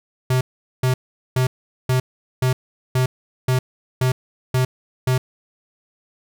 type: tone bursts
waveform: square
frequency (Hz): 128.4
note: C3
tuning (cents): -32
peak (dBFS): -16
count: 10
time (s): 0.3-5.18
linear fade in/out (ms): 5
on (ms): 110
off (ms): 420
effects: none